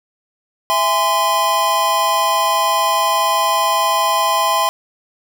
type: chord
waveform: square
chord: E augmented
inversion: none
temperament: just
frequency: 659.3 / 824.1 / 1030.1 Hz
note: E5 / G#5 / B#5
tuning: 0 / -14 / -27 cents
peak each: -22 / -21 / -16 dBFS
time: 0.7-4.69 s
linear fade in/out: 0 ms
effects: none